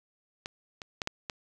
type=clicks; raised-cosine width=0.2 ms; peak=-19 / -23 / -14 / -13 / -17 dBFS; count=5; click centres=0.459 / 0.818 / 1.018 / 1.074 / 1.298 s; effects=none